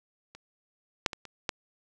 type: clicks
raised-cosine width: 0.2 ms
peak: -29 / -6 / -19 / -27 / -11 dBFS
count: 5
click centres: 0.35 / 1.062 / 1.132 / 1.253 / 1.492 s
effects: none